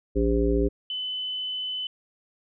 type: harmonic tone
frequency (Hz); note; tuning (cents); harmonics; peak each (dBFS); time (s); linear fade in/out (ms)
57.3; A#1; -29; 1 / 3 / 5 / 7 / 9; -24 / -32 / -26 / -24 / -31; 0.15-0.69; 20
type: tone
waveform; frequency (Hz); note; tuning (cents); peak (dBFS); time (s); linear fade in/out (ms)
sine; 3018; F#7; +34; -28; 0.9-1.87; 2
effects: none